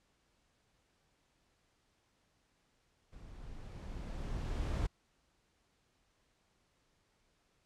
brown noise with level ramp, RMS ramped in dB -53 to -33 dBFS, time 3.12-4.87 s, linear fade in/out 10 ms, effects pink hiss -75 dBFS RMS until 7.65 s + low-pass 8000 Hz 12 dB/octave

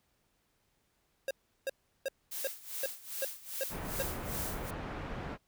square tone bursts, 540 Hz, C#5, 45 cents flat, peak -32 dBFS, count 8, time 1.28-4.024 s, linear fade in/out 2 ms, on 28 ms, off 360 ms
blue noise with tremolo, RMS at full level -38 dBFS, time 2.31-4.71 s, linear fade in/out 10 ms, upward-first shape sine, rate 2.5 Hz, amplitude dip 85%
pink low-pass noise, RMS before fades -40 dBFS, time 3.69-5.38 s, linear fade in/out 50 ms, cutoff 1800 Hz, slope 12 dB/octave
effects pink hiss -75 dBFS RMS until 5.47 s

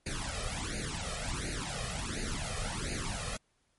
pink noise with flanger, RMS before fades -36 dBFS, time 0.06-3.37 s, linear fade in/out 5 ms, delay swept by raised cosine 0.45 to 1.65 ms, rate 1.4 Hz, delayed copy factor +1, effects pink hiss -74 dBFS RMS until 3.78 s + MP3 48 kbps

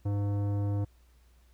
sine tone with tanh clipping, 101.5 Hz, G#2, 39 cents flat, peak -29 dBFS, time 0.05-0.85 s, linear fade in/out 10 ms, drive 15 dB, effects added 60 Hz sine -58 dBFS peak until 1.53 s + pink hiss -69 dBFS RMS until 1.53 s

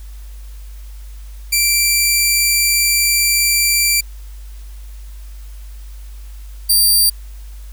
10% pulse tone pair in turn, 2349 / 4698 Hz, D7 / D8, 0 / 0 cents, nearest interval octave, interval 1200 cents, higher second, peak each -3 dBFS, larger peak neither, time 1.52-4.01 / 6.69-7.1 s, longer first, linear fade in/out 10 ms, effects added 50 Hz sine -30 dBFS peak until 7.72 s + white hiss -48 dBFS RMS until 7.72 s

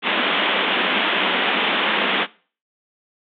white band-pass noise, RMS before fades -20 dBFS, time 0.02-2.27 s, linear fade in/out 50 ms, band 180 to 3500 Hz, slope 96 dB/octave, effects noise-tail reverb RT60 0.4 s tail -21 dB re dry

